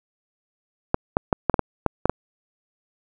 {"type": "clicks", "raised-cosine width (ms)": 1, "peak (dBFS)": -3, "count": 9, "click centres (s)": [0.944, 1.169, 1.328, 1.497, 1.542, 1.593, 1.863, 2.056, 2.096], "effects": []}